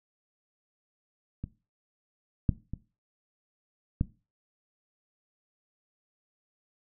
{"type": "clicks", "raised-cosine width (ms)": 5, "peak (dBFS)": [-22, -10, -22, -13], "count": 4, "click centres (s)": [1.44, 2.492, 2.736, 4.011], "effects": ["noise-tail reverb RT60 0.3 s tail -17 dB re dry"]}